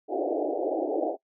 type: band-pass noise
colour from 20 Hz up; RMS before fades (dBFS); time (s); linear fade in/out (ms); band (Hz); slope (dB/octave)
pink; -28; 0.08-1.17; 50; 290 to 770; 96
effects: noise-tail reverb RT60 0.1 s tail -22 dB re dry